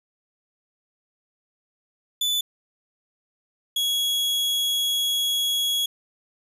40% pulse tone pair in turn, 3487 / 3335 Hz, A7 / G#7, -16 / +7 cents, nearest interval minor second, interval 77 cents, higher first, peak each -20 dBFS, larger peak neither, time 2.21-2.41 / 3.76-5.86 s, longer second, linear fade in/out 5 ms, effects none

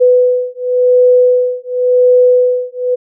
sine beating tone pair, 497.8 / 498.72 Hz, B4 / B4, +14 / +17 cents, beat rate 0.92 Hz, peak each -10 dBFS, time 0-2.96 s, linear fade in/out 20 ms, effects none

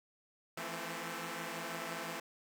5% pulse chord, F major seventh, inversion third, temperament equal with one note detuned, 164.81 / 170.72 / 220 / 261.6 Hz, E3 / F3 / A3 / C4, 0 / -39 / 0 / 0 cents, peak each -34 dBFS, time 0.57-2.2 s, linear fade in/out 5 ms, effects none

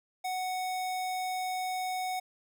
square tone, 741 Hz, F#5, 2 cents sharp, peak -32 dBFS, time 0.24-2.2 s, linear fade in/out 10 ms, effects none

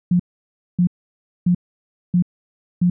sine tone bursts, 177.2 Hz, F3, 25 cents sharp, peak -12 dBFS, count 5, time 0.11-2.9 s, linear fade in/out 5 ms, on 86 ms, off 590 ms, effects none

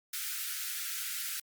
white high-pass noise, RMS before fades -37 dBFS, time 0.13-1.4 s, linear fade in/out 5 ms, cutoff 1300 Hz, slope 96 dB/octave, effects Opus 48 kbps

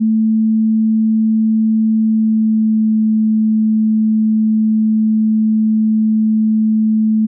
sine tone with pitch glide, 220 to 217.9 Hz, A3 to A3, 0 to -17 cents, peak -10 dBFS, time 0-7.27 s, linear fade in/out 20 ms, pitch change -17 cents, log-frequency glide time 2.01-2.99 s, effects none

